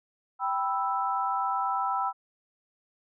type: chord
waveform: sine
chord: E minor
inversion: first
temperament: equal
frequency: 784 / 987.8 / 1318.5 Hz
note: G5 / B5 / E6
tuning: 0 / 0 / 0 cents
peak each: -30 dBFS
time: 0.39-2.13 s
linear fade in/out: 50 ms
effects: none